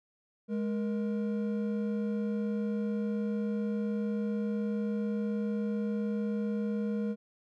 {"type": "tone pair together", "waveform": "triangle", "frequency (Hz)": [210, 471.4], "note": ["G#3", "A#4"], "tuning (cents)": [19, 19], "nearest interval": "octave + major second", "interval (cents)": 1400, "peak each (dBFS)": [-28, -35], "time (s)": [0.48, 7.16], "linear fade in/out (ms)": 50, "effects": []}